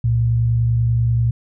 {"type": "tone pair together", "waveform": "sine", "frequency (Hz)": [66.24, 116.54], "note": ["C2", "A#2"], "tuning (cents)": [22, 0], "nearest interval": "minor seventh", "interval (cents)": 978, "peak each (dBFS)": [-24, -14], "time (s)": [0.04, 1.31], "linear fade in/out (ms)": 5, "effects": []}